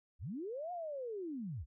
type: linear two-way sweep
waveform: sine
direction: up then down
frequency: 47.85 to 728 to 49.02 Hz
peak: -39 dBFS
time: 0.19-1.66 s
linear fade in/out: 50 ms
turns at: 0.72 s
effects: none